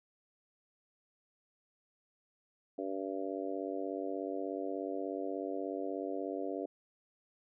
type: harmonic tone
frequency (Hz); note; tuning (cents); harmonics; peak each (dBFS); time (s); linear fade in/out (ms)
96.6; G2; -25; 3 / 4 / 5 / 6 / 7; -40 / -41 / -42 / -43 / -43; 2.78-6.66; 5
effects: none